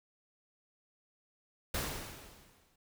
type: noise with exponential decay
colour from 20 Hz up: pink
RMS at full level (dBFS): -33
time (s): 1.74-2.76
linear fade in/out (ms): 5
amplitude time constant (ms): 220
effects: none